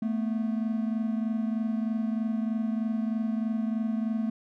triangle tone pair together, 220 / 243.2 Hz, A3 / B3, 0 / -26 cents, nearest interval major second, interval 174 cents, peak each -25 / -31 dBFS, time 0.02-4.3 s, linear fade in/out 5 ms, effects none

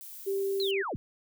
violet noise, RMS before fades -45 dBFS, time 0.01-0.71 s, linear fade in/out 0 ms
sine tone, 392 Hz, G4, in tune, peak -27 dBFS, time 0.26-0.83 s, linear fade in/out 20 ms
sine linear sweep, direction down, 4248 to 51.8 Hz, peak -31 dBFS, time 0.6-0.96 s, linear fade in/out 0 ms
effects none

